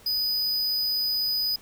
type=tone; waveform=square; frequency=4978 Hz; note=D#8; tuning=in tune; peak=-24 dBFS; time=0.06-1.56 s; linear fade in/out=5 ms; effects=pink hiss -52 dBFS RMS until 1.61 s